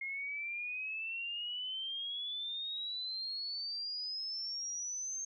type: exponential sweep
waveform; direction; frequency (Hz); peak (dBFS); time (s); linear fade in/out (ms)
sine; up; 2139 to 6400; -37; 0.01-5.25; 5
effects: none